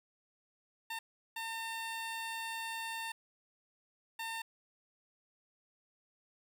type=tone bursts at uneven times; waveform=15% pulse; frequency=905 Hz; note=A5; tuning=48 cents sharp; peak=-32 dBFS; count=3; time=0.9-0.99 / 1.36-3.12 / 4.19-4.42 s; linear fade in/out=5 ms; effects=none